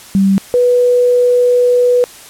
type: tone pair in turn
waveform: sine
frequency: 194.5 / 491.5 Hz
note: G3 / B4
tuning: -13 / -8 cents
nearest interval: octave + major third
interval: 1605 cents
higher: second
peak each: -7 dBFS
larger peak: neither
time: 0.15-0.38 / 0.54-2.04 s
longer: second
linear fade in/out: 0 ms
effects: white hiss -36 dBFS RMS until 2.29 s + low-pass 12000 Hz 12 dB/octave